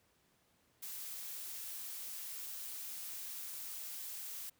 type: noise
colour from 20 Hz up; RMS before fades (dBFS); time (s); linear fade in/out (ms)
blue; -45; 0.82-4.5; 10
effects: pink hiss -73 dBFS RMS until 4.59 s + high-pass 60 Hz 12 dB/octave